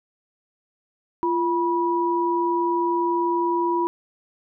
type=tone pair together; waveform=sine; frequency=344.4 / 974 Hz; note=F4 / B5; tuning=-24 / -24 cents; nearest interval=octave + tritone; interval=1800 cents; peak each=-22 dBFS; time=1.23-3.87 s; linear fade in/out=0 ms; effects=none